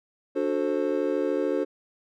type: chord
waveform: triangle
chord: D dominant seventh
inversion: none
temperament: just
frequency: 293.7 / 367.1 / 440.5 / 528.6 Hz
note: D4 / F#4 / A4 / C5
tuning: 0 / -14 / +2 / +18 cents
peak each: -27 dBFS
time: 0.35-1.65 s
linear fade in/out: 20 ms
effects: none